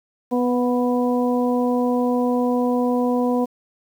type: harmonic tone with a mistuned harmonic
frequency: 246.9 Hz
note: B3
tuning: in tune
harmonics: 1 / 2 / 3 / 4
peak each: -19 / -22 / -28 / -29 dBFS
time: 0.31-3.46 s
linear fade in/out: 20 ms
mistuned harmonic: 3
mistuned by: -18 cents
effects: 8-bit